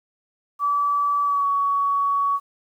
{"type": "tone with pitch glide", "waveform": "sine", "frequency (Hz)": [1152, 1125], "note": ["D6", "C#6"], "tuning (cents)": [-34, 25], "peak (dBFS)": -18, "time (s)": [0.59, 2.4], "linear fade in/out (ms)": 50, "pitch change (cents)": -41, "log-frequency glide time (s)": [1.24, 1.45], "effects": ["9-bit"]}